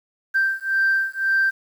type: beating tone pair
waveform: sine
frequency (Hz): 1568 / 1569.9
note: G6 / G6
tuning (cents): 0 / +2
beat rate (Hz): 1.9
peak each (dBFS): -20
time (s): 0.34-1.51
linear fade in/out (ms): 20
effects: tanh soft clip ceiling -12 dBFS + 8-bit